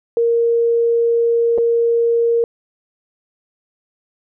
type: tone with dropouts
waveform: sine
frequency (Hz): 466.2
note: A#4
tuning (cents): 0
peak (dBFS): -12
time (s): 0.17-2.44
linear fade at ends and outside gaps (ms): 1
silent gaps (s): 1.578-1.583
effects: none